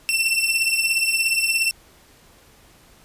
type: beating tone pair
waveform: sawtooth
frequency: 2686 / 2703 Hz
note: E7 / E7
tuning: +32 / +43 cents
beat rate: 17 Hz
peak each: -17 / -19 dBFS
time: 0.09-1.71 s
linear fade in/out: 0 ms
effects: pink hiss -52 dBFS RMS until 3.04 s + resampled to 32000 Hz